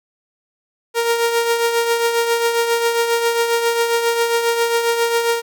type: tone with tremolo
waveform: sawtooth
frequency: 466.2 Hz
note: A#4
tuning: in tune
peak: -9 dBFS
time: 0.94-5.42 s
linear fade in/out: 50 ms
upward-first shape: triangle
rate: 7.4 Hz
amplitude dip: 55%
effects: none